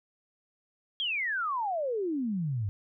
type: exponential sweep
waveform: sine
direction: down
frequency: 3322 to 95.3 Hz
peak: -28 dBFS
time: 1-2.69 s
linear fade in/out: 0 ms
effects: none